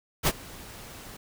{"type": "noise with ADSR envelope", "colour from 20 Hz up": "pink", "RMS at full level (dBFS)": -21, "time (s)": [0.23, 1.17], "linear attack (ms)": 44, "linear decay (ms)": 43, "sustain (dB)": -23, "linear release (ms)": 8, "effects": []}